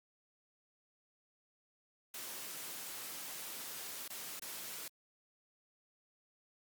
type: noise with dropouts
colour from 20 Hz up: white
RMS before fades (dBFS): -45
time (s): 2.14-4.88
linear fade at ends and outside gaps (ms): 2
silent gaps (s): 4.078-4.102 / 4.394-4.421
effects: high-pass 150 Hz 12 dB/octave + Opus 48 kbps